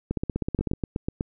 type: two click trains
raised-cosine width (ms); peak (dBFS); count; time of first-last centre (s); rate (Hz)
3; -13 / -13; 6 / 11; 0.59-1.209 / 0.11-0.735; 8.08 / 16
effects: none